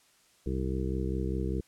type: harmonic tone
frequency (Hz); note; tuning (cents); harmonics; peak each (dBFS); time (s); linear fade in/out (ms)
65; C2; -11; 1 / 2 / 3 / 4 / 5 / 6 / 7; -32 / -36 / -36 / -46 / -37 / -38 / -41; 0.46-1.61; 5
effects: white hiss -64 dBFS RMS until 1.67 s + low-pass 10000 Hz 12 dB/octave